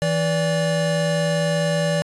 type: tone pair together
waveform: square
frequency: 163.2 / 580.1 Hz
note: E3 / D5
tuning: -17 / -21 cents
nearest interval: octave + minor seventh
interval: 2196 cents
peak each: -22 dBFS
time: 0.02-2.02 s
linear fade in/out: 0 ms
effects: resampled to 24000 Hz